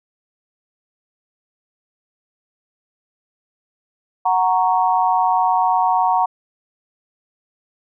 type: chord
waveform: sine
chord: F# major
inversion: none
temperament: equal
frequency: 740 / 932.3 / 1108.7 Hz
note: F#5 / A#5 / C#6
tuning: 0 / 0 / 0 cents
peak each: -17 / -17 / -22 dBFS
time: 4.25-6.26 s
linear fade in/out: 10 ms
effects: none